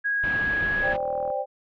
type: tone with pitch glide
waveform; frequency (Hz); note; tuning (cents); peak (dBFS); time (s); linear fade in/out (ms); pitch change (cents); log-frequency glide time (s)
sine; 1649 to 1668.2; G#6 to G#6; -13 to +7; -22; 0.04-0.94; 20; +20; 0.16-0.75
type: low-pass noise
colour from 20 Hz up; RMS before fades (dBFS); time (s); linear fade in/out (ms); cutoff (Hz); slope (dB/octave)
pink; -34; 0.23-0.97; 10; 3000; 24
type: click train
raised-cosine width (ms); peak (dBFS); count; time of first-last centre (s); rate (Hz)
1; -26; 22; 0.78-1.302; 40.2
type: chord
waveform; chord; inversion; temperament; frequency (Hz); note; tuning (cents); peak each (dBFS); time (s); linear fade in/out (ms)
sine; C suspended second; none; equal with one note detuned; 523.3 / 587.3 / 791.3; C5 / D5 / G5; 0 / 0 / +16; -29; 0.81-1.46; 50
effects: none